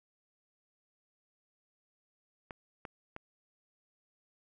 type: clicks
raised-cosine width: 0.5 ms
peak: -27 dBFS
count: 3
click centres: 2.508 / 2.852 / 3.164 s
effects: none

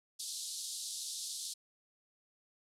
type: band-pass noise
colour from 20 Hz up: pink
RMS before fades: -42 dBFS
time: 0.19-1.54 s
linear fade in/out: 10 ms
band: 3700 to 11000 Hz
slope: 48 dB/octave
effects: none

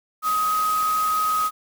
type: tone in noise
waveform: sine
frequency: 1260 Hz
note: D#6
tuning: 21 cents sharp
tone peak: -19 dBFS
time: 0.22-1.51 s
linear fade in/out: 50 ms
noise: white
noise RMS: -33 dBFS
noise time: 0.22-1.51 s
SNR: +11 dB
effects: none

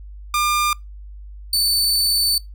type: tone pair in turn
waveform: sawtooth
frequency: 1200 / 4518 Hz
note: D6 / C#8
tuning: +37 / +32 cents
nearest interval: octave + major seventh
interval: 2295 cents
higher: second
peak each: -13 dBFS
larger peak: neither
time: 0.34-0.73 / 1.53-2.38 s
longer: second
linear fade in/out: 2 ms
effects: noise-tail reverb RT60 0.2 s tail -25 dB re dry + added 50 Hz sine -34 dBFS peak until 2.54 s

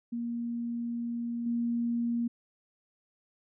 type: tone with level steps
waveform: sine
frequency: 235.7 Hz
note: A#3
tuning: 19 cents sharp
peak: -31 / -27 dBFS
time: 0.12-2.28 s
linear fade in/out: 10 ms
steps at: 1.46 s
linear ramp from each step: 5 ms
effects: none

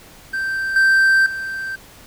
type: tone with level steps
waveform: triangle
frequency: 1564 Hz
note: G6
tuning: 4 cents flat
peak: -18 / -9 / -22 dBFS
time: 0.33-1.76 s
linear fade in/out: 10 ms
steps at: 0.76 / 1.26 s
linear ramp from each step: 2 ms
effects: pink hiss -44 dBFS RMS until 2.06 s

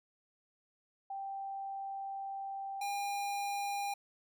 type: tone pair in turn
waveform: sine / square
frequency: 784 / 806 Hz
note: G5 / G5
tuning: 0 / +48 cents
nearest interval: unison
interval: 48 cents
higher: second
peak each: -38 / -35 dBFS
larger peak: second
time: 1.1-2.81 / 2.81-3.94 s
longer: first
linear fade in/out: 5 ms
effects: none

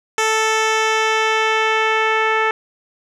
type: tone with low-pass filter sweep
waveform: 10% pulse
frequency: 440 Hz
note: A4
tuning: in tune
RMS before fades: -17 dBFS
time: 0.18-2.51 s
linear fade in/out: 2 ms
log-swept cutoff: 7700 to 2100 Hz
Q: 1.1
effects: none

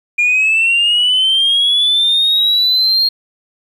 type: linear sweep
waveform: sine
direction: up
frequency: 2405 to 4251 Hz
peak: -8 dBFS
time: 0.18-3.09 s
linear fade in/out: 10 ms
effects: tanh soft clip ceiling -7 dBFS + 8-bit

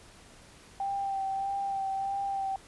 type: tone with vibrato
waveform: sine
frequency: 784 Hz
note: G5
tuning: in tune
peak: -29 dBFS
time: 0.8-2.56 s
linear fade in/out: 2 ms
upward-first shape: sine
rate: 1.6 Hz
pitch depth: 21 cents each way
effects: pink hiss -54 dBFS RMS until 2.67 s + resampled to 24000 Hz

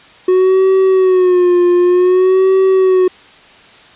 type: tone with vibrato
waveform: triangle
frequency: 366.9 Hz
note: F#4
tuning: 15 cents flat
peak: -5 dBFS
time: 0.28-3.08 s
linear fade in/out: 5 ms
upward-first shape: sine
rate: 0.54 Hz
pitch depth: 66 cents each way
effects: white hiss -41 dBFS RMS until 3.95 s + resampled to 8000 Hz

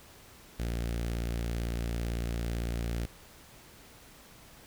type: tone with notch filter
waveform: sawtooth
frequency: 57.9 Hz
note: A#1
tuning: 11 cents flat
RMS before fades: -33 dBFS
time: 0.59-3.06 s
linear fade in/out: 10 ms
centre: 1000 Hz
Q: 1.5
effects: pink hiss -54 dBFS RMS until 4.66 s

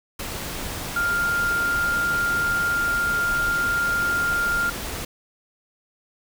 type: tone in noise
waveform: sine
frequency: 1400 Hz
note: F6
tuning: 4 cents sharp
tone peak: -20 dBFS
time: 0.96-4.7 s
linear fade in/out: 5 ms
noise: pink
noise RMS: -31 dBFS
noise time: 0.19-5.05 s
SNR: +8 dB
effects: none

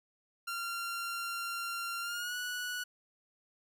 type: tone with pitch glide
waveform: sawtooth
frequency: 1381 to 1471.6 Hz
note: F6 to F#6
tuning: -20 to -10 cents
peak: -32 dBFS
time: 0.47-2.84 s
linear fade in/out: 10 ms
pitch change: +110 cents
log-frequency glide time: 2.01-2.36 s
effects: none

